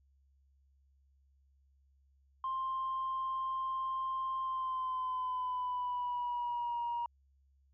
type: tone with pitch glide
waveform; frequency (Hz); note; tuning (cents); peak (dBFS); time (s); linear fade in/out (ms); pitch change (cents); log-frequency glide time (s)
sine; 1053 to 949; C6 to A#5; +11 to +31; -32; 2.44-7.06; 2; -180; 4.42-6.8
effects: tanh soft clip ceiling -30 dBFS + added 68 Hz sine -66 dBFS peak until 7.73 s